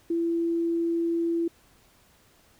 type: tone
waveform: sine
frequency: 335.9 Hz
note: E4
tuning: 33 cents sharp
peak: -23 dBFS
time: 0.1-1.48 s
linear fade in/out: 5 ms
effects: pink hiss -60 dBFS RMS until 2.59 s